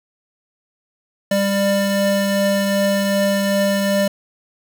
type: tone pair together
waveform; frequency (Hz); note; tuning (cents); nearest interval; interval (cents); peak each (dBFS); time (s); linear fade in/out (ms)
square; 198.9 / 594.1; G3 / D5; +25 / +20; octave + perfect fifth; 1895; -19; 1.31-4.08; 5
effects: none